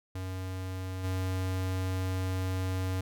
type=tone with level steps; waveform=square; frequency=93.3 Hz; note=F#2; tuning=15 cents sharp; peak=-35 / -30 dBFS; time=0.15-3.01 s; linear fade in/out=5 ms; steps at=1.03 s; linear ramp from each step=20 ms; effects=none